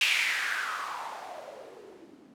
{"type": "noise with low-pass filter sweep", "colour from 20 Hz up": "violet", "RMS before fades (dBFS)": -33, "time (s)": [0.01, 2.34], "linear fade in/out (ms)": 2, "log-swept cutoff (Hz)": [2800, 240], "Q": 4.4, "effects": []}